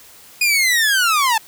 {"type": "linear sweep", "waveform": "sawtooth", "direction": "down", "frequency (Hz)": [2481, 854], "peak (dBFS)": -10, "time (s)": [0.41, 1.38], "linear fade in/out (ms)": 5, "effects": ["white hiss -44 dBFS RMS until 1.47 s"]}